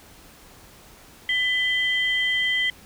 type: tone pair together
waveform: sine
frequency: 2001 / 3146 Hz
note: B6 / G7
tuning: +22 / +6 cents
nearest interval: minor sixth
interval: 784 cents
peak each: -21 / -24 dBFS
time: 1.29-2.7 s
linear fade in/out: 2 ms
effects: tanh soft clip ceiling -12 dBFS + pink hiss -49 dBFS RMS until 2.85 s